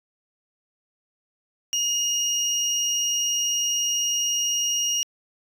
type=tone pair together; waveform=sine; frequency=2858 / 5716 Hz; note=F7 / F8; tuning=+39 / +39 cents; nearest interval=octave; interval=1200 cents; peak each=-22 / -21 dBFS; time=1.73-5.03 s; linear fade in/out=0 ms; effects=tanh soft clip ceiling -19 dBFS